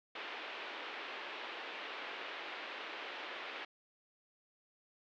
white band-pass noise, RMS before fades -45 dBFS, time 0.15-3.65 s, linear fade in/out 5 ms, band 320 to 3200 Hz, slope 24 dB/octave, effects low-pass 5000 Hz 12 dB/octave

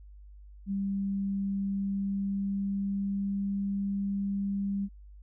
sine tone with pitch glide, 196.9 to 198.38 Hz, G3 to G3, +8 to +21 cents, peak -28 dBFS, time 0.66-4.89 s, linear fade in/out 50 ms, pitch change +13 cents, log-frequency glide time 1.66-3.53 s, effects added 50 Hz sine -47 dBFS peak until 5.22 s

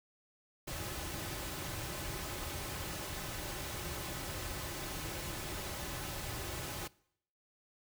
pink noise with comb filter, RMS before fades -41 dBFS, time 0.67-6.88 s, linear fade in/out 10 ms, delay 4.3 ms, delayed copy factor -0.5, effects noise-tail reverb RT60 0.7 s tail -23 dB re dry

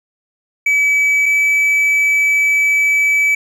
triangle tone pair in turn, 2289 / 2297 Hz, D7 / D7, -45 / -39 cents, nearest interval unison, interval 6 cents, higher second, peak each -9 dBFS, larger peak neither, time 0.66-1.26 / 1.26-3.35 s, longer second, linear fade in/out 5 ms, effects none

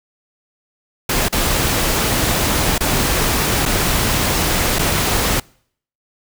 pink noise with dropouts, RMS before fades -17 dBFS, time 1.09-5.4 s, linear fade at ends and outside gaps 5 ms, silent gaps 1.285-1.325 / 2.781-2.806 / 3.655-3.659 / 4.787-4.791 s, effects noise-tail reverb RT60 0.6 s tail -26 dB re dry

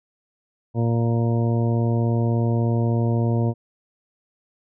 harmonic tone, 116.54 Hz, A#2, in tune, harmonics 1 / 2 / 3 / 4 / 5 / 6 / 8, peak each -19 / -25 / -29 / -31 / -33 / -35 / -37 dBFS, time 0.74-3.54 s, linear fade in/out 50 ms, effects none

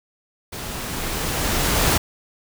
pink noise with level ramp, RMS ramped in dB -32 to -17 dBFS, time 0.52-1.98 s, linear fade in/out 10 ms, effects none

